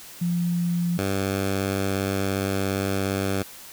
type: tone pair in turn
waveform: sine / 10% pulse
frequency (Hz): 173.3 / 97.26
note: F3 / G2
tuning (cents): -13 / -13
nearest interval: minor seventh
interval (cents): 1000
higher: first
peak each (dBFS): -21 / -15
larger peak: second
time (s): 0.21-0.98 / 0.98-3.43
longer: second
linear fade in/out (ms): 10
effects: white hiss -43 dBFS RMS until 3.72 s